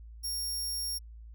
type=tone; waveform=20% pulse; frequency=5550 Hz; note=F8; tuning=12 cents flat; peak=-27 dBFS; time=0.23-0.99 s; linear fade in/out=20 ms; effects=added 56 Hz sine -45 dBFS peak until 1.34 s